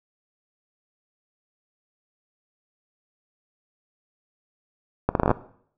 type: accelerating click train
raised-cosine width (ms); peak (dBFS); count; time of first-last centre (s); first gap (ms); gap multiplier
1; -5; 9; 5.09-5.313; 62; 0.75
effects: noise-tail reverb RT60 0.6 s tail -17 dB re dry